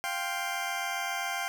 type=chord; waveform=20% pulse; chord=F suspended second; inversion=none; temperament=just; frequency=698.5 / 785.8 / 1047.7 Hz; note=F5 / G5 / C6; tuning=0 / +4 / +2 cents; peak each=-31 / -29 / -34 dBFS; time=0.04-1.48 s; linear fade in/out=0 ms; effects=none